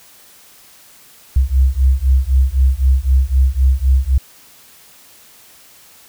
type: beating tone pair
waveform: sine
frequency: 64 / 67.9 Hz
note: C2 / C#2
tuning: -38 / -35 cents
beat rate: 3.9 Hz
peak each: -13 dBFS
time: 1.36-4.18 s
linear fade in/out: 5 ms
effects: white hiss -45 dBFS RMS until 6.08 s